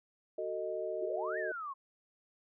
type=chord; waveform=sine; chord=D# diminished; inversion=first; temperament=just; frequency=373.4 / 448 / 622.3 Hz; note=F#4 / A4 / D#5; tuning=+16 / +31 / 0 cents; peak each=-40 / -40 / -37 dBFS; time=0.38-1.52 s; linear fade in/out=5 ms
type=exponential two-way sweep; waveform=sine; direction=up then down; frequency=322.7 to 1876 to 1050 Hz; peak=-38 dBFS; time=1.01-1.74 s; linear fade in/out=20 ms; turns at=1.38 s
effects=none